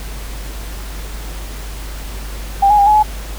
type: tone with pitch steps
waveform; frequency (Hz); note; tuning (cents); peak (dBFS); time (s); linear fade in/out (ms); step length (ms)
sine; 794 / 835 / 805 / 846 / 851; G5 / G#5 / G5 / G#5 / G#5; +22 / +9 / +46 / +32 / +42; -7; 2.62-3.03; 10; 82
effects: added 50 Hz sine -25 dBFS peak until 3.38 s + pink hiss -33 dBFS RMS until 3.38 s